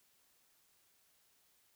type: silence
effects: white hiss -72 dBFS RMS until 1.75 s